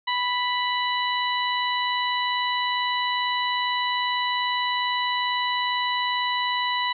harmonic tone, 987.8 Hz, B5, in tune, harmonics 1 / 2 / 3 / 4, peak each -25 / -28 / -30 / -31 dBFS, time 0.07-6.93 s, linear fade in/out 10 ms, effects none

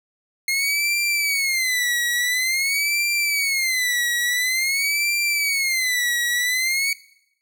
sawtooth tone with vibrato, 2129 Hz, C7, 30 cents sharp, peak -16 dBFS, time 0.48-6.93 s, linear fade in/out 2 ms, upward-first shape sine, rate 0.48 Hz, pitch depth 180 cents each way, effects noise-tail reverb RT60 0.8 s tail -20 dB re dry

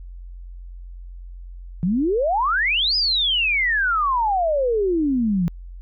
sine exponential two-way sweep, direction up then down, 164.81 to 5100 to 164.81 Hz, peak -17 dBFS, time 1.83-5.48 s, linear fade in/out 0 ms, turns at 2.96 s, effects added 44 Hz sine -34 dBFS peak until 5.81 s

